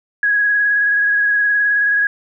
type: tone with vibrato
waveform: sine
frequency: 1661.2 Hz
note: G#6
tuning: in tune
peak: -12 dBFS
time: 0.23-2.07 s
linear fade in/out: 2 ms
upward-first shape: sine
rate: 19 Hz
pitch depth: 22 cents each way
effects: none